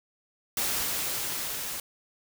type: noise with level ramp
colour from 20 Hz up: white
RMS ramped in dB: -28 to -35 dBFS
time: 0.57-1.8 s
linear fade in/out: 2 ms
effects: none

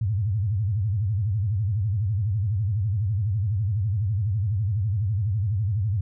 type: tone with vibrato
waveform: sine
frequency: 102.6 Hz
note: G#2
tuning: 21 cents flat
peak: -21 dBFS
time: 0.01-6.01 s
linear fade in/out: 5 ms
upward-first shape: sine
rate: 12 Hz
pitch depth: 210 cents each way
effects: none

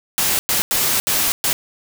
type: noise bursts at uneven times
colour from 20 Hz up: white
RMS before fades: -18 dBFS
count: 5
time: 0.18-0.39 / 0.49-0.62 / 0.71-1 / 1.07-1.32 / 1.44-1.53 s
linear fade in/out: 0 ms
effects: none

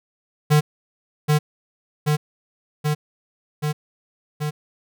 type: tone with echo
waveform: square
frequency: 150.3 Hz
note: D3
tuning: 40 cents sharp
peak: -13 dBFS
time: 0.5-0.61 s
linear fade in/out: 20 ms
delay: 780 ms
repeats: 5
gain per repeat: -2 dB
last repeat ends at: 4.51 s
effects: none

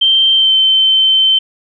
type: tone with pitch glide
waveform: sine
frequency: 3136 to 3091 Hz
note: G7 to G7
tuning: 0 to -25 cents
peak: -7 dBFS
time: 0.01-1.39 s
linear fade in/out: 10 ms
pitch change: -25 cents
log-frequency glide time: 0.34-0.54 s
effects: none

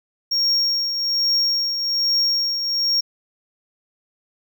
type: tone with tremolo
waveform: triangle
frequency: 5560 Hz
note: F8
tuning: 9 cents flat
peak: -14 dBFS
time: 0.31-3.01 s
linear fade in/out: 10 ms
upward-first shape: triangle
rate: 1.2 Hz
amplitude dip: 55%
effects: none

